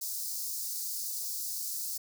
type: high-pass noise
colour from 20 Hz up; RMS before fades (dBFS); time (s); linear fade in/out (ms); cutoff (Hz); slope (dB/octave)
white; -36; 0.01-1.98; 10; 4500; 48
effects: none